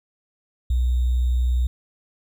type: tone with sample-and-hold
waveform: sine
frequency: 61.74 Hz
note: B1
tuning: in tune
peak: -17 dBFS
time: 0.7-1.67 s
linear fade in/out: 5 ms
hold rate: 3675 Hz
effects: none